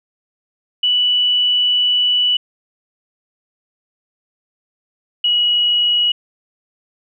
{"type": "tone pair in turn", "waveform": "sine", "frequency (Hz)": [2960, 2913], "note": ["F#7", "F#7"], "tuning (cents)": [0, -28], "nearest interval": "unison", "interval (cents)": 28, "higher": "first", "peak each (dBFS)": -12, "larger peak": "neither", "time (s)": [[0.83, 2.37], [5.24, 6.12]], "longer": "first", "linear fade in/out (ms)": 5, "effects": []}